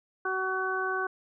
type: harmonic tone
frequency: 376.6 Hz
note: F#4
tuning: 31 cents sharp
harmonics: 1 / 2 / 3 / 4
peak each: -33 / -36 / -33 / -31 dBFS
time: 0.25-1.07 s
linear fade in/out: 5 ms
effects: none